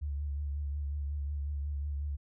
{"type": "tone with vibrato", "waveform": "sine", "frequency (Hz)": 72, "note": "D2", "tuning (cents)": -34, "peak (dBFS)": -32, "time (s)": [0.01, 2.17], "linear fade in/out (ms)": 20, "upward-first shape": "triangle", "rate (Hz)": 5.5, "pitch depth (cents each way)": 52, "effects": []}